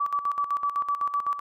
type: tone with tremolo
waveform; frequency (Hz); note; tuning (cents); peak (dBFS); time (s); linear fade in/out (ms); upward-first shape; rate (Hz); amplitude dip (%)
sine; 1151; D6; -35; -22; 0-1.4; 10; square; 7.9; 70
effects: none